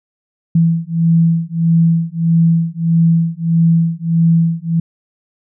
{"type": "beating tone pair", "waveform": "sine", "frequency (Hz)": [165.1, 166.7], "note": ["E3", "E3"], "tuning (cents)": [3, 20], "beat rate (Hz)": 1.6, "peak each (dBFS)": [-13, -13], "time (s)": [0.55, 4.8], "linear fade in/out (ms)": 5, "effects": []}